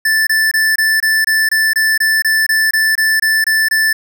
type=tone bursts; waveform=square; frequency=1760 Hz; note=A6; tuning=in tune; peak=-11 dBFS; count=16; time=0.05-3.93 s; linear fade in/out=5 ms; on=220 ms; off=24 ms; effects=none